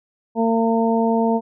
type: harmonic tone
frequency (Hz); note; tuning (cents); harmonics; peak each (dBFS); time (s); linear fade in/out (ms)
227.5; A#3; -42; 1 / 2 / 3 / 4; -18 / -21 / -23 / -24; 0.35-1.41; 50
effects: none